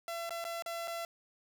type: tone with dropouts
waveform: sawtooth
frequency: 675 Hz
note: E5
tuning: 41 cents sharp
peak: -33 dBFS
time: 0.08-1.05 s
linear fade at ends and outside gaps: 1 ms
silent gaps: 0.294-0.306 / 0.442-0.45 / 0.623-0.661 / 0.875-0.879 s
effects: none